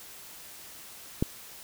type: click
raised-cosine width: 3 ms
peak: -11 dBFS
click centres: 1.225 s
effects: white hiss -47 dBFS RMS until 1.63 s